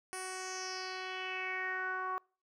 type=tone with low-pass filter sweep; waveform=10% pulse; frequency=372.9 Hz; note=F#4; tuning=14 cents sharp; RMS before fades=-39 dBFS; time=0.13-2.18 s; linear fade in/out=0 ms; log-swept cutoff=10000 to 1100 Hz; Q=4.5; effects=noise-tail reverb RT60 0.4 s tail -26 dB re dry